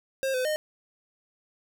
square tone with pitch steps, 534 / 509 / 613 Hz, C5 / C5 / D#5, +35 / -48 / -26 cents, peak -26 dBFS, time 0.23-0.56 s, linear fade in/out 0 ms, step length 110 ms, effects 9-bit

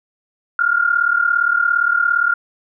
sine tone pair together, 1389.6 / 1427 Hz, F6 / F6, -9 / +37 cents, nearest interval unison, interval 46 cents, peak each -16 dBFS, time 0.59-2.34 s, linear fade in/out 2 ms, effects none

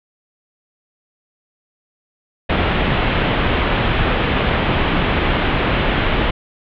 pink low-pass noise, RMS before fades -17 dBFS, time 2.49-6.31 s, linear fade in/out 10 ms, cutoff 3400 Hz, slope 48 dB/octave, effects none

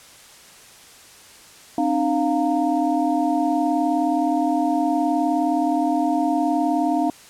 sine tone cluster, 264 / 303.3 / 699 / 921 Hz, C4 / D#4 / F5 / A#5, +16 / -44 / +1 / -21 cents, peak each -24 / -21 / -22 / -29 dBFS, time 1.78-7.1 s, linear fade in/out 2 ms, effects white hiss -46 dBFS RMS until 7.29 s + low-pass 10000 Hz 12 dB/octave

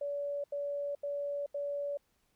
sine tone bursts, 572 Hz, D5, 46 cents flat, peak -33 dBFS, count 4, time 0.01-1.973 s, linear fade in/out 5 ms, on 430 ms, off 81 ms, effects pink hiss -75 dBFS RMS until 2.35 s

